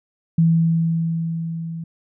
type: tone with level ramp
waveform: sine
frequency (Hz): 164.81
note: E3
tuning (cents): 0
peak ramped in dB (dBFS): -11 to -27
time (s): 0.38-1.84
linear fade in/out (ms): 5
effects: none